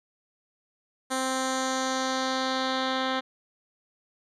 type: tone with low-pass filter sweep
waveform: 10% pulse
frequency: 261.6 Hz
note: C4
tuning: in tune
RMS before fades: -28 dBFS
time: 1.1-3.21 s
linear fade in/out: 20 ms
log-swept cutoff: 9000 to 3200 Hz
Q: 2.1
effects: none